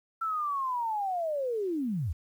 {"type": "linear sweep", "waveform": "sine", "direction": "down", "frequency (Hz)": [1346, 65.41], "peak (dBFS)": -28, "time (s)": [0.21, 2.13], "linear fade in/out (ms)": 10, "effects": ["10-bit"]}